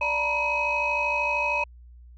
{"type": "tone cluster", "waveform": "sine", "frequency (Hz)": [584, 916, 969, 2537], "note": ["D5", "A#5", "B5", "D#7"], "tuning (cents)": [-10, -31, -33, 33], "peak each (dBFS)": [-30, -30, -28, -24], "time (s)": [0.01, 1.64], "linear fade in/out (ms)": 5, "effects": ["tanh soft clip ceiling -16 dBFS", "added 60 Hz sine -45 dBFS peak until 2.17 s"]}